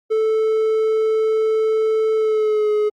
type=tone with pitch glide; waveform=triangle; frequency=438.8 to 422.4 Hz; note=A4 to G#4; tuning=-5 to +29 cents; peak=-13 dBFS; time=0.1-2.9 s; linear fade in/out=20 ms; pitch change=-66 cents; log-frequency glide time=2.15-2.71 s; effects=Opus 48 kbps